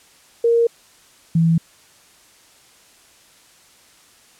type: tone pair in turn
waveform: sine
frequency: 466.2 / 164.83 Hz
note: A#4 / E3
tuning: 0 / 0 cents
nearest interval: octave + tritone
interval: 1800 cents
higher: first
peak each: -12 dBFS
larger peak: neither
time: 0.44-0.67 / 1.35-1.58 s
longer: neither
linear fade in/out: 5 ms
effects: white hiss -51 dBFS RMS until 4.39 s + low-pass 10000 Hz 12 dB/octave